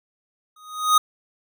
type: tone with exponential growth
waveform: square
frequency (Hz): 1246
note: D#6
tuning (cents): +2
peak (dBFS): -11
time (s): 0.56-0.98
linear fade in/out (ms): 5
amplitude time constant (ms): 90
effects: none